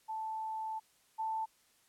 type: tone pair in turn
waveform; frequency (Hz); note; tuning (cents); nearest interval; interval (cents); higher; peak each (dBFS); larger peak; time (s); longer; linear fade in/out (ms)
sine; 879 / 883.8; A5 / A5; -2 / +7; unison; 9; second; -36 / -33; second; 0.08-0.8 / 1.18-1.46; first; 20
effects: white hiss -69 dBFS RMS until 1.88 s + low-pass 12000 Hz 12 dB/octave